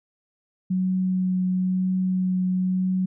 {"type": "tone with vibrato", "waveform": "sine", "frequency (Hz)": 185, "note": "F#3", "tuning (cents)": 0, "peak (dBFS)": -20, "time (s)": [0.7, 3.06], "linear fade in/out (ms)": 10, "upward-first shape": "triangle", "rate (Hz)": 1, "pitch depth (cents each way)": 11, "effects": []}